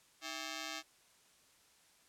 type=ring-modulated tone; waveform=5% pulse; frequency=485.8 Hz; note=B4; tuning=29 cents flat; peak=-26 dBFS; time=0.21-0.83 s; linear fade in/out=50 ms; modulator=174 Hz; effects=white hiss -67 dBFS RMS until 2.08 s + low-pass 10000 Hz 12 dB/octave